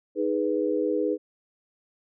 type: chord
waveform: sine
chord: G# minor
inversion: second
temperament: equal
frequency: 311.1 / 415.3 / 493.9 Hz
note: D#4 / G#4 / B4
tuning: 0 / 0 / 0 cents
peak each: -27 dBFS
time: 0.15-1.18 s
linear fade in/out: 50 ms
effects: none